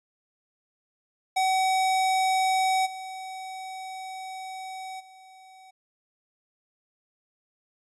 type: tone with level steps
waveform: square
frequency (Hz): 757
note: F#5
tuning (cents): +39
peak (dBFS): -22 / -36 / -49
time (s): 1.36-5.71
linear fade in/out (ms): 10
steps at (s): 2.85 / 4.99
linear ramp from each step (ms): 20
effects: resampled to 24000 Hz